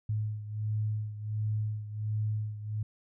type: beating tone pair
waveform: sine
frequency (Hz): 106.7 / 108.1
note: G#2 / A2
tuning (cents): +47 / -30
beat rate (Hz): 1.4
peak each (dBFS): -31 / -36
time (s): 0.09-2.83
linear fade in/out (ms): 5
effects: none